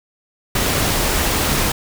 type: noise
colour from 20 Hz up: pink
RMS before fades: -18 dBFS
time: 0.55-1.72 s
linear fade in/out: 5 ms
effects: none